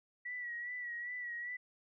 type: tone with vibrato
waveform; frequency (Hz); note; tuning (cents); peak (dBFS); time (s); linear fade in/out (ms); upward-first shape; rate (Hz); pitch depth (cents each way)
sine; 1938; B6; -33; -39; 0.25-1.57; 10; sine; 2.5; 46
effects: none